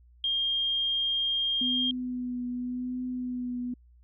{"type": "tone", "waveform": "sine", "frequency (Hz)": 3216, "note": "G7", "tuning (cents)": 44, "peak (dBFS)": -25, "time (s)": [0.24, 1.91], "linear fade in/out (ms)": 2}
{"type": "tone with vibrato", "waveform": "sine", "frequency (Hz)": 249, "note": "B3", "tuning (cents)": 14, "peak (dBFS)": -30, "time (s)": [1.61, 3.74], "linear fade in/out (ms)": 5, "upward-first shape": "triangle", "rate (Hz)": 0.88, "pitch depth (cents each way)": 25}
{"effects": ["added 60 Hz sine -54 dBFS peak until 4.03 s"]}